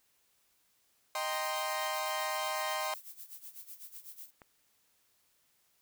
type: chord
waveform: sawtooth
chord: C minor seventh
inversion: first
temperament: equal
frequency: 622.3 / 784 / 932.3 / 1046.5 Hz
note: Eb5 / G5 / Bb5 / C6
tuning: 0 / 0 / 0 / 0 cents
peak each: -34 / -35 / -39 / -33 dBFS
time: 1.15-2.94 s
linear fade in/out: 2 ms
type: noise with tremolo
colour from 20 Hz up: violet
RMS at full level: -46 dBFS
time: 1.31-4.31 s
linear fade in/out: 20 ms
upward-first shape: sine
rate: 8 Hz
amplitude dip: 80%
type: click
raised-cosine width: 0.5 ms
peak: -37 dBFS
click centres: 4.418 s
effects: white hiss -72 dBFS RMS until 5.81 s